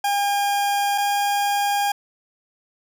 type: tone pair in turn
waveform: 40% pulse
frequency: 808 / 811 Hz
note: G#5 / G#5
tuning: -48 / -41 cents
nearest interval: unison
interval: 7 cents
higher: second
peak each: -18 dBFS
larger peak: neither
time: 0.04-0.98 / 0.98-1.92 s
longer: neither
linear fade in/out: 5 ms
effects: none